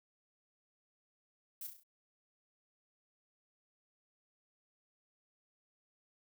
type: noise with echo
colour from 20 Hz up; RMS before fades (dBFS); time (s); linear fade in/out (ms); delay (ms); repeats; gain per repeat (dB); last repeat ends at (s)
violet; -44; 1.61-1.67; 5; 33; 5; -5; 1.835
effects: none